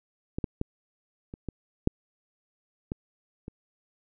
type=clicks; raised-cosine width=3 ms; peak=-17 / -15 / -15 / -26 / -20 / -8 / -18 / -25 dBFS; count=8; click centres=0.385 / 0.442 / 0.614 / 1.339 / 1.487 / 1.874 / 2.919 / 3.481 s; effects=none